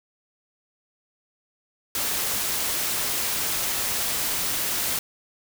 white noise, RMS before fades -26 dBFS, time 1.95-4.99 s, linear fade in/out 2 ms, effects none

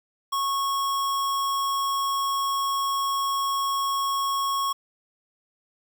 square tone, 1100 Hz, C#6, 14 cents flat, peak -24 dBFS, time 0.32-4.73 s, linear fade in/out 10 ms, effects 9-bit

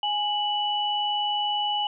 sine tone pair together, 830.6 / 2960 Hz, G#5 / F#7, 0 / 0 cents, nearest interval octave + minor seventh, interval 2200 cents, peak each -26 dBFS, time 0.03-1.87 s, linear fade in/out 2 ms, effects none

